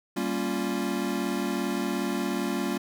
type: chord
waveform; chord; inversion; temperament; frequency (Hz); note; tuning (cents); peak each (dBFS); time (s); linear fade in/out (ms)
square; G half-diminished seventh; none; equal with one note detuned; 196 / 233.1 / 278.3 / 349.2; G3 / Bb3 / Db4 / F4; 0 / 0 / +7 / 0; -33; 0.16-2.78; 10
effects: none